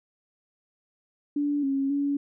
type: tone with pitch steps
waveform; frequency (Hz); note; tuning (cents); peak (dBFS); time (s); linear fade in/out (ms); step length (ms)
sine; 289.6 / 273.2 / 283.4; D4 / C#4 / C#4; -24 / -25 / +38; -23; 1.36-2.17; 5; 270
effects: none